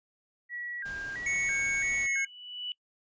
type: tone with vibrato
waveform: sine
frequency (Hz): 1760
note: A6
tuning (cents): 0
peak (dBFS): -35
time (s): 0.49-2.27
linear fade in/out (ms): 50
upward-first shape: square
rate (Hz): 1.5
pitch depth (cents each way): 160
type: noise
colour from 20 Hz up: pink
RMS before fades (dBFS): -47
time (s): 0.85-2.07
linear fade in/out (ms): 10
type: tone with pitch glide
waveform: square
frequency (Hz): 2217 to 2185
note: C#7 to C#7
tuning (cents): 0 to -26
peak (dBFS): -28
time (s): 1.26-2.25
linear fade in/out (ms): 5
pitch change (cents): -26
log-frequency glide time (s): 1.98-2.11
type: tone with exponential growth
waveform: sine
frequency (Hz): 2960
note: F#7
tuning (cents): 0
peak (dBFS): -31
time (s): 1.75-2.72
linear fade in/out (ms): 1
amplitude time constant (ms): 210
effects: noise-tail reverb RT60 0.1 s tail -24 dB re dry + resampled to 16000 Hz